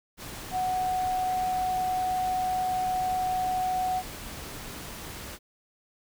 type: tone in noise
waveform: sine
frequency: 740 Hz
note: F#5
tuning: in tune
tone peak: -25 dBFS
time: 0.51-4.03 s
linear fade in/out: 50 ms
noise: pink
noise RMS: -40 dBFS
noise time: 0.17-5.39 s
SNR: +12 dB
effects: none